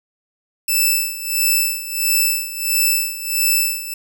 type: tone with tremolo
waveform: 5% pulse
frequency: 2637 Hz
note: E7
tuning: in tune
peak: -4 dBFS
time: 0.68-3.94 s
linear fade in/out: 5 ms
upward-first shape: sine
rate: 1.5 Hz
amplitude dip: 80%
effects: none